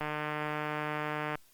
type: click train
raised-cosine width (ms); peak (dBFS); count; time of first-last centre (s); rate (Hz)
0.5; -19; 204; 0.01-1.354; 151
effects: white hiss -64 dBFS RMS until 1.53 s + Opus 32 kbps